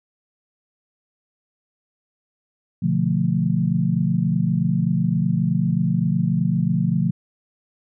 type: chord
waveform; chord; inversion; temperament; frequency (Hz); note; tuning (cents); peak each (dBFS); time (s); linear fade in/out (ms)
sine; B half-diminished seventh; none; equal; 123.47 / 146.83 / 174.61 / 220; B2 / D3 / F3 / A3; 0 / 0 / 0 / 0; -25 / -23 / -20 / -25; 2.82-7.11; 10
effects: none